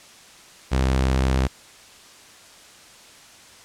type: tone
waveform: sawtooth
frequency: 65.41 Hz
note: C2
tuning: in tune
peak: -14 dBFS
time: 0.71-1.48 s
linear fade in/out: 20 ms
effects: white hiss -47 dBFS RMS until 3.64 s + low-pass 8000 Hz 12 dB/octave